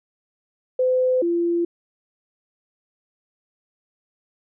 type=tone pair in turn; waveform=sine; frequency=510 / 342.5 Hz; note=C5 / F4; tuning=-44 / -34 cents; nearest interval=perfect fifth; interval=690 cents; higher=first; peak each=-16 / -18 dBFS; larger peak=first; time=0.79-1.22 / 1.22-1.65 s; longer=neither; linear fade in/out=5 ms; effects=none